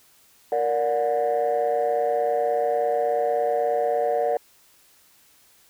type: chord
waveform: sine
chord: Bb augmented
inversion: none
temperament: just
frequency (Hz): 466.2 / 582.7 / 728.4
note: Bb4 / D5 / F#5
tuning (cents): 0 / -14 / -27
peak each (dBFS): -23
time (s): 0.52-4.37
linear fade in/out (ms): 2
effects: tanh soft clip ceiling -15 dBFS + white hiss -57 dBFS RMS until 5.69 s